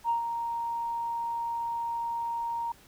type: tone with ADSR envelope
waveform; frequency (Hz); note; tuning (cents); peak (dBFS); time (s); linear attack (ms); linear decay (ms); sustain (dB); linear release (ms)
sine; 932.3; A#5; 0; -22; 0.04-2.72; 53; 120; -7; 4
effects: tanh soft clip ceiling -18 dBFS + pink hiss -57 dBFS RMS until 2.87 s